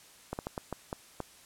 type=slowing click train; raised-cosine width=1 ms; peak=-20 dBFS; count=7; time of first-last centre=0.33-1.203 s; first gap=59 ms; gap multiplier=1.36; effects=white hiss -56 dBFS RMS until 1.45 s + low-pass 11000 Hz 12 dB/octave